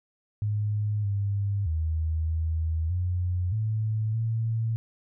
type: tone with pitch steps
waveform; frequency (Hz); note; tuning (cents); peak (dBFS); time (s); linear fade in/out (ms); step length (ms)
sine; 104.9 / 100.4 / 79.7 / 80.5 / 89.7 / 109 / 113; G#2 / G2 / D#2 / E2 / F2 / A2 / A2; +18 / +42 / +42 / -41 / +47 / -16 / +47; -24; 0.42-4.76; 0; 620
effects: none